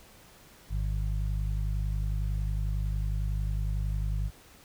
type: harmonic tone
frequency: 51 Hz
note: G#1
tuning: 31 cents flat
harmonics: 1 / 2 / 3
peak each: -28 / -34 / -38 dBFS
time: 0.69-4.31 s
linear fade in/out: 50 ms
effects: pink hiss -55 dBFS RMS until 4.64 s